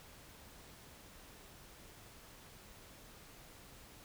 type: silence
effects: pink hiss -57 dBFS RMS until 4.04 s